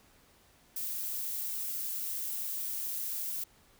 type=noise; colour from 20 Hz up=violet; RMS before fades=-36 dBFS; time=0.76-3.44 s; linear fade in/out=5 ms; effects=pink hiss -63 dBFS RMS until 3.79 s